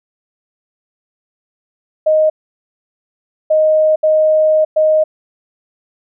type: tone bursts at uneven times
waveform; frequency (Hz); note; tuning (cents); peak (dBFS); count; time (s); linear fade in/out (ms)
sine; 622.3; D#5; 0; -8; 4; 2.06-2.3 / 3.5-3.96 / 4.03-4.65 / 4.76-5.04; 10
effects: none

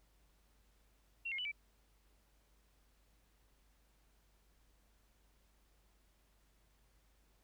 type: tone with pitch steps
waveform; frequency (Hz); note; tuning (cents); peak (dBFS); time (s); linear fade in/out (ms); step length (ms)
sine; 2735 / 2145 / 2972 / 2313; F7 / C7 / F#7 / D7; -37 / +42 / +7 / -27; -38; 1.25-1.518; 10; 67
effects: added 50 Hz sine -70 dBFS peak until 7.43 s + pink hiss -75 dBFS RMS until 7.43 s

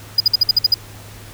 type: tone bursts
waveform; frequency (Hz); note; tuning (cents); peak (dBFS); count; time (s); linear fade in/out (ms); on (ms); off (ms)
triangle; 4928; D#8; -17; -7; 8; 0.18-0.742; 5; 23; 54
effects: added 104 Hz sine -38 dBFS peak until 1.33 s + pink hiss -40 dBFS RMS until 1.33 s

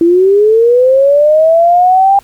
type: linear sweep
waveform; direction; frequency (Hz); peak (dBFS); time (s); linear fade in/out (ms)
sine; up; 329.6 to 800; -4; 0.01-2.19; 2
effects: pink hiss -44 dBFS RMS until 2.23 s

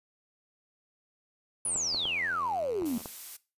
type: exponential sweep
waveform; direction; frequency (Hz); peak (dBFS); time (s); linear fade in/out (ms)
sine; down; 10500 to 220; -28; 1.65-2.98; 2
type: tone with vibrato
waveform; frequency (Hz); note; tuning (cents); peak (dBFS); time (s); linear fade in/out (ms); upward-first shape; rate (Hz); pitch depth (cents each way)
5% pulse; 86.9; F2; -8; -34; 1.65-3.02; 5; triangle; 10; 120
type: clicks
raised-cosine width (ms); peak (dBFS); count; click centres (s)
1; -25; 5; 1.76 / 1.946 / 2.055 / 2.821 / 3.058
type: noise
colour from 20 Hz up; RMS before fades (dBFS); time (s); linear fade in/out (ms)
blue; -42; 2.85-3.37; 10
effects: noise-tail reverb RT60 0.3 s tail -19 dB re dry + resampled to 32000 Hz

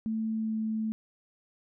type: tone with pitch glide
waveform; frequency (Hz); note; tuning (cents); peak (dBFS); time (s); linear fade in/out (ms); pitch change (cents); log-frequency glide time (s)
sine; 221.1 to 219.4; A3 to A3; +9 to -5; -28; 0.06-0.92; 0; -14; 0.33-0.55
effects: none

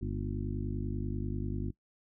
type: harmonic tone with a mistuned harmonic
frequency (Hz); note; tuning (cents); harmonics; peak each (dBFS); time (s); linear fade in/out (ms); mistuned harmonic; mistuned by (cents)
50.2; G1; +42; 1 / 2 / 3 / 4 / 5 / 6 / 7; -37 / -37 / -41 / -43 / -41 / -44 / -44; 0.01-1.71; 10; 4; +85
effects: noise-tail reverb RT60 0.1 s tail -20 dB re dry

